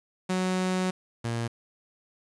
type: tone pair in turn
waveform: sawtooth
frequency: 185 / 116.54 Hz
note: F#3 / A#2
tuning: 0 / 0 cents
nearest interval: minor sixth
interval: 800 cents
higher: first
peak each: -21 / -24 dBFS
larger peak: first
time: 0.29-0.91 / 1.24-1.48 s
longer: first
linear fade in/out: 10 ms
effects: resampled to 22050 Hz + 8-bit